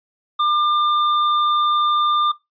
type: tone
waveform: square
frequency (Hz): 1198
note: D6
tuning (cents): +34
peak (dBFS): -16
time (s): 0.39-2.32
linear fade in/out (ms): 10
effects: noise-tail reverb RT60 0.2 s tail -19 dB re dry + resampled to 11025 Hz